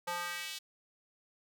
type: tone with high-pass filter sweep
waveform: square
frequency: 174.61 Hz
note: F3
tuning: in tune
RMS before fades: -39 dBFS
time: 0.07-0.59 s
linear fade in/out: 10 ms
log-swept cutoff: 740 to 3800 Hz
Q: 1.6
effects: none